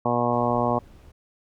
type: harmonic tone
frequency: 120.6 Hz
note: B2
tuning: 41 cents flat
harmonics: 1 / 2 / 3 / 4 / 5 / 6 / 7 / 8 / 9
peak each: -30 / -27 / -32 / -29 / -27 / -28 / -29 / -31 / -29 dBFS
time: 0.05-0.79 s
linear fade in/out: 5 ms
type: noise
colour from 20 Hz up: brown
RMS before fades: -47 dBFS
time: 0.32-1.12 s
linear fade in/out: 10 ms
effects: none